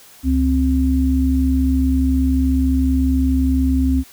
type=tone pair together; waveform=sine; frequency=69.3 / 262.2 Hz; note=C#2 / C4; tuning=0 / +4 cents; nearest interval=octave + major seventh; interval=2304 cents; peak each=-16 dBFS; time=0.23-4.04 s; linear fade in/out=50 ms; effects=white hiss -45 dBFS RMS until 4.12 s